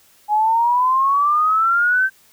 sine exponential sweep, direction up, 830.6 to 1565 Hz, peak -13 dBFS, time 0.28-2.1 s, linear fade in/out 50 ms, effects white hiss -53 dBFS RMS until 2.32 s

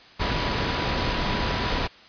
sine tone in noise, 980 Hz, B5, 14 cents flat, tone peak -34 dBFS, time 0.19-1.88 s, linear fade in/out 20 ms, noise pink, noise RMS -25 dBFS, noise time 0.19-1.88 s, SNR -12 dB, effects white hiss -49 dBFS RMS until 2.08 s + resampled to 11025 Hz

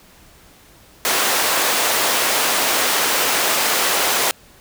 pink high-pass noise, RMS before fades -18 dBFS, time 1.05-4.31 s, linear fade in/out 0 ms, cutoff 530 Hz, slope 12 dB/octave, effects pink hiss -48 dBFS RMS until 4.6 s

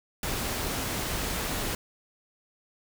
pink noise, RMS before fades -31 dBFS, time 0.23-1.75 s, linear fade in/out 2 ms, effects none

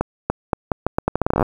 accelerating click train, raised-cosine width 1 ms, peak -3 dBFS, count 18, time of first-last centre 0.01-1.427 s, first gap 290 ms, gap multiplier 0.8, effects 7-bit

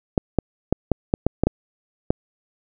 clicks, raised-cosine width 2 ms, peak -3 dBFS, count 9, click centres 0.178 / 0.387 / 0.726 / 0.917 / 1.139 / 1.266 / 1.436 / 1.47 / 2.105 s, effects none

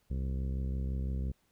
harmonic tone, 65.9 Hz, C2, 13 cents sharp, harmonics 1 / 2 / 3 / 4 / 5 / 6 / 7 / 8, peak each -32 / -39 / -42 / -50 / -55 / -54 / -56 / -58 dBFS, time 0.1-1.32 s, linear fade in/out 10 ms, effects pink hiss -73 dBFS RMS until 1.51 s

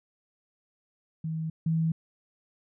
sine tone pair in turn, 160 / 162.14 Hz, D#3 / E3, +49 / -28 cents, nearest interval unison, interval 23 cents, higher second, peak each -29 / -23 dBFS, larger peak second, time 1.24-1.5 / 1.66-1.92 s, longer neither, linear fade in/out 5 ms, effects none

